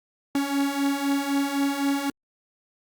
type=beating tone pair; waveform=45% pulse; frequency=276.6 / 280.5 Hz; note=C#4 / C#4; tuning=-4 / +21 cents; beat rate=3.9 Hz; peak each=-28 / -24 dBFS; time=0.35-2.1 s; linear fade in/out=2 ms; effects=Opus 48 kbps